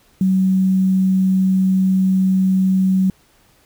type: tone with quantisation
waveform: sine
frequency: 188.8 Hz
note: F#3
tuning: 35 cents sharp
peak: -12 dBFS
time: 0.21-3.1 s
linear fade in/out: 2 ms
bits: 7
effects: pink hiss -55 dBFS RMS until 3.65 s